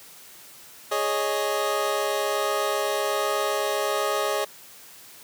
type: chord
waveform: 25% pulse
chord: Ab suspended fourth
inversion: none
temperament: equal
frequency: 415.3 / 554.4 / 622.3 Hz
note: Ab4 / Db5 / Eb5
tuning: 0 / 0 / 0 cents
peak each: -24 dBFS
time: 0.91-4.45 s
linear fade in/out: 10 ms
effects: white hiss -47 dBFS RMS until 5.23 s + high-pass 100 Hz 12 dB/octave